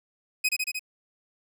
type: tone with echo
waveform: sawtooth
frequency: 2517 Hz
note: D#7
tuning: 19 cents sharp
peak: -18 dBFS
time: 0.44-0.49 s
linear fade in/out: 10 ms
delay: 76 ms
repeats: 4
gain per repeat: -2 dB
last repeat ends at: 0.794 s
effects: none